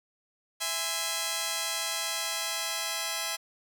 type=chord; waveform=5% pulse; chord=E augmented; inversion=none; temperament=just; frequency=659.3 / 824.1 / 1030.1 Hz; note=E5 / G#5 / B#5; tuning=0 / -14 / -27 cents; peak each=-23 dBFS; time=0.6-3.37 s; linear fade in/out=20 ms; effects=none